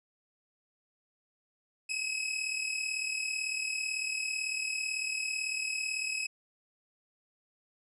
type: tone pair together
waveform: sawtooth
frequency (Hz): 2531 / 2569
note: D#7 / E7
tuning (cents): +29 / -45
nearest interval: unison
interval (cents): 26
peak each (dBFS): -32 / -31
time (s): 1.89-6.27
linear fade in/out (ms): 10
effects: resampled to 24000 Hz